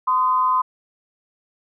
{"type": "tone pair together", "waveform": "sine", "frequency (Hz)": [1026, 1238.6], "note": ["C6", "D#6"], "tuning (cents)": [-34, -8], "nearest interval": "minor third", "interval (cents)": 326, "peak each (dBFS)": [-16, -23], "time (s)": [0.07, 0.62], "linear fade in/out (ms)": 10, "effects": []}